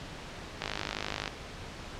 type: click train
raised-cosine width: 0.2 ms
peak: -14 dBFS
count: 35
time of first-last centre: 0.62-1.278 s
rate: 51.7 Hz
effects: pink hiss -43 dBFS RMS until 1.99 s + low-pass 5000 Hz 12 dB/octave